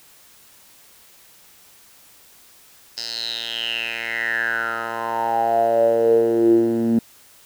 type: tone with band-pass filter sweep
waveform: 10% pulse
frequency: 115.3 Hz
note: A#2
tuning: 19 cents flat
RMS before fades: -20 dBFS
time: 2.97-6.99 s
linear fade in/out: 5 ms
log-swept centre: 5000 to 240 Hz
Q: 8.7
effects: white hiss -50 dBFS RMS until 7.45 s